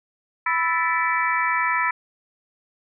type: harmonic tone with a mistuned harmonic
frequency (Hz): 329.6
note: E4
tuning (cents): 0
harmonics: 3 / 4 / 5 / 6 / 7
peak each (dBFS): -24 / -25 / -26 / -27 / -27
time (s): 0.46-1.91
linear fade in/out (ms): 5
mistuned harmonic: 5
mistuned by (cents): +110
effects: none